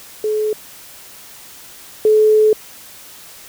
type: tone pair in turn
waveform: sine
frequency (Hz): 428.1 / 430.4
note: A4 / A4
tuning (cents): -47 / -38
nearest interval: unison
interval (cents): 9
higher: second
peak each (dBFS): -15 / -8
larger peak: second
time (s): 0.24-0.53 / 2.05-2.53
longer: second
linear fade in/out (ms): 2
effects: white hiss -39 dBFS RMS until 3.48 s